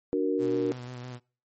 sine chord, D augmented, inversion none, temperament equal, 293.7 / 370 / 466.2 Hz, D4 / F#4 / A#4, 0 / 0 / 0 cents, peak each -28 dBFS, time 0.13-0.72 s, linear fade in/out 0 ms
sawtooth tone with vibrato, 124.4 Hz, B2, 13 cents sharp, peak -34 dBFS, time 0.38-1.2 s, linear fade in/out 50 ms, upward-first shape square, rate 6.1 Hz, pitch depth 24 cents each way
effects noise-tail reverb RT60 0.4 s tail -25 dB re dry + MP3 32 kbps

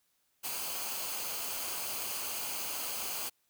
white noise with comb filter, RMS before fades -37 dBFS, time 0.43-3.3 s, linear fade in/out 20 ms, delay 0.54 ms, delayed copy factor -0.55, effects white hiss -75 dBFS RMS until 3.49 s

